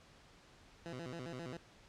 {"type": "tone with vibrato", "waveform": "15% pulse", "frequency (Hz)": 146.1, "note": "D3", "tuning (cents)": -9, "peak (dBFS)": -37, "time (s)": [0.86, 1.57], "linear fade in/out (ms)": 0, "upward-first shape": "square", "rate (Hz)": 7.5, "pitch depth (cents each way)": 250, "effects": ["pink hiss -62 dBFS RMS until 1.88 s", "low-pass 6000 Hz 12 dB/octave"]}